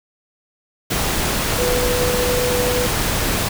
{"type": "tone in noise", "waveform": "sine", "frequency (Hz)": 493.9, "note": "B4", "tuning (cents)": 0, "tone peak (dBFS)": -19, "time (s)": [1.58, 2.87], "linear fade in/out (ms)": 10, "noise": "pink", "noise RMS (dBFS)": -20, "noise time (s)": [0.9, 3.49], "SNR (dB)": -2, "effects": []}